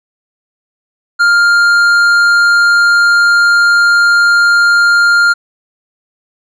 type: tone with tanh clipping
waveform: sine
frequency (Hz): 1402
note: F6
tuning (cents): +6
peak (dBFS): -7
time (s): 1.19-5.34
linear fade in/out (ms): 20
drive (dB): 9
effects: none